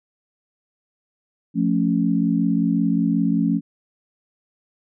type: chord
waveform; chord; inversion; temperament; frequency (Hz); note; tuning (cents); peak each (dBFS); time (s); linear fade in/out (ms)
sine; F augmented; none; equal; 174.61 / 220 / 277.2; F3 / A3 / C#4; 0 / 0 / 0; -21; 1.54-3.61; 50
effects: none